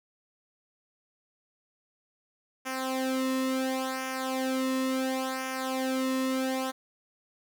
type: tone with flanger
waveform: sawtooth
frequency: 261.6 Hz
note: C4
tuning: in tune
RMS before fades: -30 dBFS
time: 2.65-6.72 s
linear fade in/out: 20 ms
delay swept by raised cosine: 0.24 to 1.34 ms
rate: 0.71 Hz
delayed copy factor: -0.8
effects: none